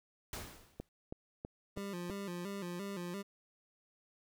pink noise with exponential decay, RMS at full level -40 dBFS, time 0.33-0.89 s, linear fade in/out 2 ms, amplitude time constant 120 ms
click train, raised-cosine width 2 ms, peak -28 dBFS, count 5, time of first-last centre 0.8-2.099 s, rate 3.08 Hz
25% pulse tone with vibrato, 187.1 Hz, F#3, 20 cents sharp, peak -36 dBFS, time 1.76-3.23 s, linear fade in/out 20 ms, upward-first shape square, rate 2.9 Hz, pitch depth 110 cents each way
effects none

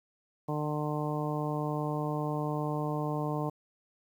harmonic tone, 150.2 Hz, D3, 39 cents sharp, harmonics 1 / 2 / 3 / 4 / 5 / 6 / 7, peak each -33 / -36 / -38 / -39 / -40 / -41 / -41 dBFS, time 0.48-3.5 s, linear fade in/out 10 ms, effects 10-bit

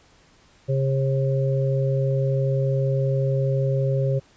harmonic tone, 134.7 Hz, C#3, 49 cents flat, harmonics 1 / 3 / 4, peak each -20 / -29 / -26 dBFS, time 0.68-4.2 s, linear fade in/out 20 ms, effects pink hiss -56 dBFS RMS until 4.36 s + resampled to 16000 Hz

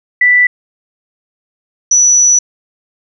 sine tone pair in turn, 1975.5 / 5920 Hz, B6 / F#8, 0 / 0 cents, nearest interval octave + perfect fifth, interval 1900 cents, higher second, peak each -5 dBFS, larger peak neither, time 0.21-0.47 / 1.91-2.39 s, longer second, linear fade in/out 5 ms, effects none

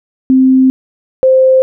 sine tone pair in turn, 261.1 / 522.2 Hz, C4 / C5, -3 / -3 cents, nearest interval octave, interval 1200 cents, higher second, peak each -4 dBFS, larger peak neither, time 0.3-0.7 / 1.23-1.62 s, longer first, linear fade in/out 0 ms, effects none

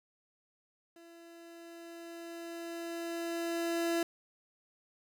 30% pulse tone with level ramp, 336.9 Hz, E4, 38 cents sharp, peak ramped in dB -51 to -26 dBFS, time 0.96-4.03 s, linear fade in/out 2 ms, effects none

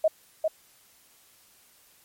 sine tone with echo, 632 Hz, D#5, 27 cents sharp, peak -17 dBFS, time 0.04-0.08 s, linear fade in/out 5 ms, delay 400 ms, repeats 1, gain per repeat -4 dB, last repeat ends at 0.48 s, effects white hiss -59 dBFS RMS until 2.04 s + MP3 64 kbps

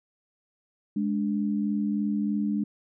sine tone pair together, 207.7 / 290.9 Hz, G#3 / D4, 0 / -16 cents, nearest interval tritone, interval 584 cents, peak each -25 / -30 dBFS, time 0.96-2.64 s, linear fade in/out 5 ms, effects none

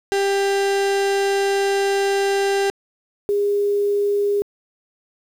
35% pulse / sine tone pair in turn, 395.7 / 407.1 Hz, G4 / G#4, +16 / -35 cents, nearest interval unison, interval 49 cents, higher second, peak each -15 / -16 dBFS, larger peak first, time 0.12-2.7 / 3.29-4.42 s, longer first, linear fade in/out 0 ms, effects low-pass 9000 Hz 12 dB/octave + 7-bit

